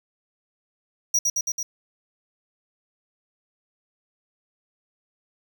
square tone with echo, 5780 Hz, F#8, 41 cents flat, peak -18 dBFS, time 1.14-1.19 s, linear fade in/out 5 ms, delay 110 ms, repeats 4, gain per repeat -2 dB, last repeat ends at 1.63 s, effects 8-bit

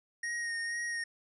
square tone with vibrato, 1864.7 Hz, A#6, in tune, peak -34 dBFS, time 0.23-1.04 s, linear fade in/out 5 ms, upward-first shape sine, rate 2.1 Hz, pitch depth 20 cents each way, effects resampled to 24000 Hz

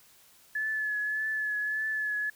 sine tone with vibrato, 1719 Hz, A6, 41 cents flat, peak -28 dBFS, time 0.55-2.3 s, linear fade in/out 5 ms, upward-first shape triangle, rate 1.7 Hz, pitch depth 32 cents each way, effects white hiss -59 dBFS RMS until 2.35 s

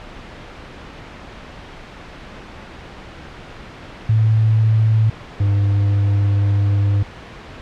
sine / triangle tone pair in turn, 110 / 100.79 Hz, A2 / G2, 0 / +49 cents, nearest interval major second, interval 151 cents, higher first, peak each -11 dBFS, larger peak neither, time 4.09-5.1 / 5.4-7.03 s, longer second, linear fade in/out 5 ms, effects pink hiss -36 dBFS RMS until 7.61 s + low-pass 3000 Hz 12 dB/octave

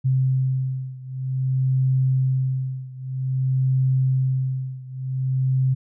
sine beating tone pair, 130.81 / 131.33 Hz, C3 / C3, 0 / +7 cents, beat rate 0.52 Hz, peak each -21 / -23 dBFS, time 0.04-5.75 s, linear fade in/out 20 ms, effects none

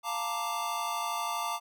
square chord, Bb major seventh, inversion second, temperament equal, 698.5 / 880 / 932.3 / 1174.7 Hz, F5 / A5 / Bb5 / D6, 0 / 0 / 0 / 0 cents, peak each -39 / -38 / -38 / -35 dBFS, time 0.03-1.6 s, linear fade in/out 50 ms, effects none

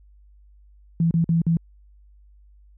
sine tone with dropouts, 166.1 Hz, E3, 13 cents sharp, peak -16 dBFS, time 1-1.57 s, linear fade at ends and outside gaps 2 ms, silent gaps 1.11-1.14 / 1.243-1.291 / 1.418-1.466 s, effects added 50 Hz sine -49 dBFS peak until 2.77 s

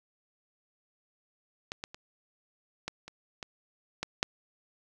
clicks, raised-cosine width 0.2 ms, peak -18 / -19 / -27 / -17 / -27 / -21 / -15 / -8 dBFS, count 8, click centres 1.719 / 1.839 / 1.945 / 2.88 / 3.08 / 3.428 / 4.03 / 4.229 s, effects none

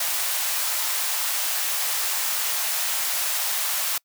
white high-pass noise, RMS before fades -25 dBFS, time 0-3.98 s, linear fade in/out 5 ms, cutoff 620 Hz, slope 24 dB/octave, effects noise-tail reverb RT60 0.1 s tail -26 dB re dry

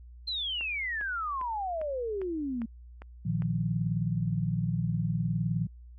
sine exponential sweep, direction down, 4186 to 220 Hz, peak -30 dBFS, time 0.27-2.66 s, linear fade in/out 10 ms
click train, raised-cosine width 0.5 ms, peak -30 dBFS, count 8, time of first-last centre 0.61-3.421 s, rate 2.49 Hz
sine chord, Bb suspended fourth, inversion none, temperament just, 116.54 / 155.39 / 174.81 Hz, Bb2 / Eb3 / F3, 0 / -2 / +2 cents, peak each -31 dBFS, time 3.25-5.67 s, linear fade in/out 10 ms
effects added 60 Hz sine -46 dBFS peak until 5.98 s + AAC 64 kbps

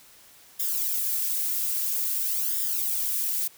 violet noise with flanger, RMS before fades -27 dBFS, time 0.59-3.48 s, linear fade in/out 10 ms, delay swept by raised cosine 0.57 to 3.37 ms, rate 0.5 Hz, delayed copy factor +1, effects white hiss -53 dBFS RMS until 3.57 s

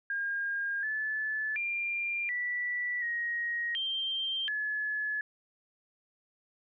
sine tone with pitch steps, 1616 / 1734 / 2390 / 1960 / 1884 / 3156 / 1710 Hz, G#6 / A6 / D7 / B6 / A#6 / G7 / A6, -48 / -26 / +30 / -14 / +18 / +11 / -50 cents, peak -30 dBFS, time 0.1-5.21 s, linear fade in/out 2 ms, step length 730 ms, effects none

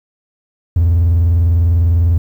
triangle tone with vibrato, 84.1 Hz, E2, 35 cents sharp, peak -6 dBFS, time 0.76-2.18 s, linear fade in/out 5 ms, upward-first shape sine, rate 20 Hz, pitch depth 160 cents each way, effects tanh soft clip ceiling -3 dBFS + 8-bit

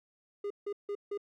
triangle tone bursts, 407.2 Hz, G#4, 34 cents flat, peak -31 dBFS, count 4, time 0.44-1.176 s, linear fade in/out 5 ms, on 64 ms, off 160 ms, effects none

